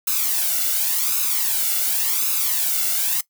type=noise with flanger; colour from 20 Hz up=blue; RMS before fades=-21 dBFS; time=0.07-3.21 s; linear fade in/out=5 ms; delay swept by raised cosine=0.77 to 1.44 ms; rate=0.9 Hz; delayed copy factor=+0.75; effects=noise-tail reverb RT60 0.1 s tail -19 dB re dry